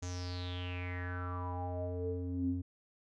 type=tone with low-pass filter sweep; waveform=square; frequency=89.6 Hz; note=F2; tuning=45 cents sharp; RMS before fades=-38 dBFS; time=0.02-2.62 s; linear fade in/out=10 ms; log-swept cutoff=6700 to 220 Hz; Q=7.5; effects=none